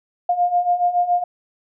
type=beating tone pair; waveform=sine; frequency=703 / 710.1 Hz; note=F5 / F5; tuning=+11 / +29 cents; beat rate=7.1 Hz; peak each=-21 / -17 dBFS; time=0.29-1.24 s; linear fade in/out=5 ms; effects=none